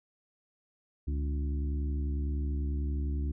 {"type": "harmonic tone with a mistuned harmonic", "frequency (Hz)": 71, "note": "C#2", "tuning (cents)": 42, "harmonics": [1, 2, 3, 4, 5], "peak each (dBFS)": [-29, -43, -44, -42, -48], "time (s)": [1.07, 3.32], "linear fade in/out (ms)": 10, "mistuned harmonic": 2, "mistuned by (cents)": 110, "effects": []}